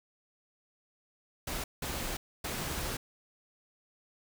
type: noise bursts at uneven times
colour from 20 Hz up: pink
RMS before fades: -36 dBFS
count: 3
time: 1.47-1.64 / 1.82-2.17 / 2.44-2.97 s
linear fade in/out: 5 ms
effects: none